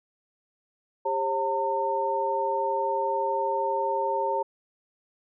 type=tone cluster; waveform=sine; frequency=399.2 / 539 / 908 Hz; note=G4 / C#5 / A#5; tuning=+32 / -49 / -46 cents; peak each=-31 / -29 / -26 dBFS; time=1.05-4.43 s; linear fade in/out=10 ms; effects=none